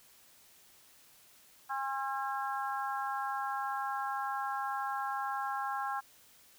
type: harmonic tone with a mistuned harmonic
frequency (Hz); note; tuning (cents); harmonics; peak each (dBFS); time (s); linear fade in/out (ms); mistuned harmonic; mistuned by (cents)
271.1; C#4; -38; 3 / 4 / 5 / 6; -36 / -38 / -40 / -42; 1.69-6.01; 20; 4; -24
effects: white hiss -61 dBFS RMS until 6.58 s